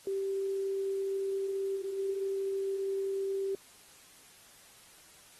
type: tone with level steps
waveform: sine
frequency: 390 Hz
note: G4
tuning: 9 cents flat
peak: -30 / -33 / -30 dBFS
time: 0.07-3.55 s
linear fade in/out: 2 ms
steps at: 1.75 / 1.98 s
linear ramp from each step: 20 ms
effects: white hiss -57 dBFS RMS until 5.39 s + AAC 32 kbps